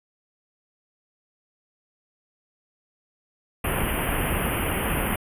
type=band-stop noise; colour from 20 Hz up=pink; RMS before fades=-25 dBFS; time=3.64-5.16 s; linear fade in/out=5 ms; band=3100 to 9400 Hz; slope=96 dB/octave; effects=resampled to 32000 Hz